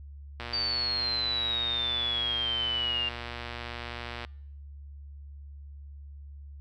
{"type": "click train", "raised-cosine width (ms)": 0.3, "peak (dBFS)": -21, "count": 459, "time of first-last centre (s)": [0.4, 4.249], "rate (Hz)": 119}
{"type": "exponential sweep", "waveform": "sine", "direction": "down", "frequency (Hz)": [4636, 2787], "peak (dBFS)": -27, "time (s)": [0.53, 3.09], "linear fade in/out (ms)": 5}
{"effects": ["noise-tail reverb RT60 0.8 s tail -26 dB re dry", "added 71 Hz sine -42 dBFS peak until 6.6 s"]}